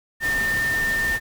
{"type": "tone in noise", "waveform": "sine", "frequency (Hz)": 1806, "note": "A6", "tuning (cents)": 45, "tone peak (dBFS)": -20, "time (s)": [0.2, 1.2], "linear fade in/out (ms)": 50, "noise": "pink", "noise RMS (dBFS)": -31, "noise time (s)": [0.2, 1.2], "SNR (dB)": 8, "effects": []}